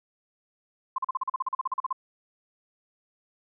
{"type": "tone bursts", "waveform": "sine", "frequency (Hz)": 1046.5, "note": "C6", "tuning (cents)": 0, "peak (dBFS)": -24, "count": 16, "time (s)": [0.96, 1.928], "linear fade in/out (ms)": 5, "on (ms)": 23, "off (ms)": 40, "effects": []}